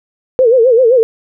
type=tone with vibrato; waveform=sine; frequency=484.6 Hz; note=B4; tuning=33 cents flat; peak=-5 dBFS; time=0.39-1.03 s; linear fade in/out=0 ms; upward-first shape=sine; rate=7.7 Hz; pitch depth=150 cents each way; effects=none